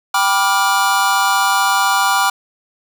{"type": "chord", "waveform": "square", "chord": "G dominant seventh", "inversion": "none", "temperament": "just", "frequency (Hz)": [784, 980, 1176, 1411.2], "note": ["G5", "B5", "D6", "F6"], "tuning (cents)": [0, -14, 2, 18], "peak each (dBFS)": -19, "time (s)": [0.14, 2.3], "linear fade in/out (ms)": 5, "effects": []}